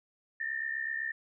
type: tone pair together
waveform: sine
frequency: 1784 / 1851.9 Hz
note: A6 / A#6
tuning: +23 / -12 cents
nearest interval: minor second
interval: 65 cents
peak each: -34 / -36 dBFS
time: 0.4-1.12 s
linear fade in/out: 5 ms
effects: none